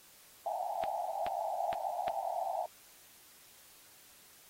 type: band-pass noise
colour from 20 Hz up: pink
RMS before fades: -36 dBFS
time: 0.46-2.66 s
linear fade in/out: 2 ms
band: 650 to 850 Hz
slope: 96 dB/octave
type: clicks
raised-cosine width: 0.3 ms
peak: -23 dBFS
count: 4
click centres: 0.838 / 1.265 / 1.729 / 2.081 s
effects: white hiss -59 dBFS RMS until 4.49 s + AAC 48 kbps